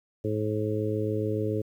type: harmonic tone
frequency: 107 Hz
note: A2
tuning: 48 cents flat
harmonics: 1 / 2 / 3 / 4 / 5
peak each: -30 / -36 / -32 / -30 / -35 dBFS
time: 0.24-1.62 s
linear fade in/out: 10 ms
effects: 10-bit